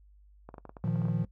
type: clicks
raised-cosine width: 1 ms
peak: -30 dBFS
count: 12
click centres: 0.49 / 0.542 / 0.582 / 0.653 / 0.694 / 0.768 / 0.84 / 0.877 / 0.958 / 1.018 / 1.054 / 1.084 s
type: chord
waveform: triangle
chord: Bb suspended fourth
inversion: none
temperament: equal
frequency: 116.54 / 155.56 / 174.61 Hz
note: Bb2 / Eb3 / F3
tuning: 0 / 0 / 0 cents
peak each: -30 / -29 / -29 dBFS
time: 0.84-1.25 s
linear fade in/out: 5 ms
effects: noise-tail reverb RT60 0.1 s tail -20 dB re dry + added 50 Hz sine -55 dBFS peak until 1.31 s